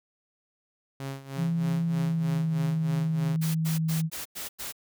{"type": "tone with tremolo", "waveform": "sawtooth", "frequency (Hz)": 136.3, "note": "C#3", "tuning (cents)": -29, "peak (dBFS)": -28, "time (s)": [1, 3.36], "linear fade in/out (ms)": 0, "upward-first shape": "sine", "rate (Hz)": 3.2, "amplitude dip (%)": 80}
{"type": "tone with pitch glide", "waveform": "sine", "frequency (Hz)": [167.4, 160.49], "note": ["E3", "E3"], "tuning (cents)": [27, -46], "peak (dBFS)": -24, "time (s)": [1.36, 4.1], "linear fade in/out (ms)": 50, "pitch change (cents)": -73, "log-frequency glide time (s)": [1.86, 2.56]}
{"type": "noise bursts", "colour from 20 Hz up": "white", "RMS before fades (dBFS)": -36, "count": 6, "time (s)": [3.41, 4.725], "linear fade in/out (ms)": 20, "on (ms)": 140, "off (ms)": 95}
{"effects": []}